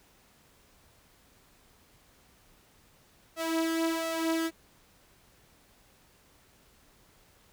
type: tone with flanger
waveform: sawtooth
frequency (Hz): 326.9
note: E4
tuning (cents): -14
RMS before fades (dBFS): -30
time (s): 3.36-4.51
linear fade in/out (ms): 50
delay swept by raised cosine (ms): 1.5 to 3.7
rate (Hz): 1.4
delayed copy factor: +0.6
effects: pink hiss -62 dBFS RMS until 7.52 s